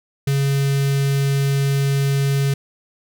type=tone with notch filter; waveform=square; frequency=138.59 Hz; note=C#3; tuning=in tune; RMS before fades=-18 dBFS; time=0.27-2.54 s; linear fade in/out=5 ms; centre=870 Hz; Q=0.69; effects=none